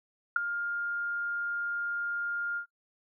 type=tone with ADSR envelope; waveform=sine; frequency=1408 Hz; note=F6; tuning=14 cents sharp; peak=-17 dBFS; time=0.36-2.66 s; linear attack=4 ms; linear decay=8 ms; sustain=-13 dB; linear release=93 ms; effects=noise-tail reverb RT60 0.1 s tail -21 dB re dry